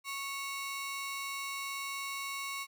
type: ring-modulated tone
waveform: sawtooth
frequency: 1657 Hz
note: G#6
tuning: 4 cents flat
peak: -30 dBFS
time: 0.04-2.67 s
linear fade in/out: 50 ms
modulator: 552 Hz
effects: none